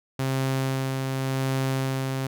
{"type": "tone with tremolo", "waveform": "sawtooth", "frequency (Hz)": 133.2, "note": "C3", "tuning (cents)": 31, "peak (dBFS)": -19, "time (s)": [0.19, 2.27], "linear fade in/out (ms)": 5, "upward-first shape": "sine", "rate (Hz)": 0.89, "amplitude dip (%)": 30, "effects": []}